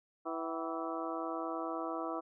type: harmonic tone with a mistuned harmonic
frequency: 164.1 Hz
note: E3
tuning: 8 cents flat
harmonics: 2 / 3 / 4 / 5 / 6 / 7 / 8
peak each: -40 / -44 / -42 / -44 / -46 / -43 / -45 dBFS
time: 0.25-2.21 s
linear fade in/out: 20 ms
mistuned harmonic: 5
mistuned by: -120 cents
effects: none